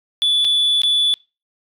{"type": "tone with dropouts", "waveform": "sine", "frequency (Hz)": 3456, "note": "A7", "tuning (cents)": -32, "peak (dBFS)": -11, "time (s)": [0.22, 1.14], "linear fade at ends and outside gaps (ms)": 0, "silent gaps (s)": [[0.446, 0.45], [0.818, 0.834]], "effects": ["noise-tail reverb RT60 0.3 s tail -26 dB re dry", "tanh soft clip ceiling -12 dBFS"]}